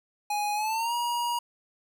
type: tone with pitch glide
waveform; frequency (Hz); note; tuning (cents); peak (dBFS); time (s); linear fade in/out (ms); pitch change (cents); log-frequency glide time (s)
square; 830.6 to 954.1; G#5 to A#5; 0 to +40; -27; 0.3-1.39; 5; +240; 0.54-0.94
effects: none